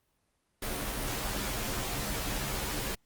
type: noise with comb filter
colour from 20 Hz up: pink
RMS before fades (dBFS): -34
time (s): 0.62-2.95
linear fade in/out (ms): 5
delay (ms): 12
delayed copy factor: -0.95
effects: pink hiss -75 dBFS RMS until 3.05 s + Opus 32 kbps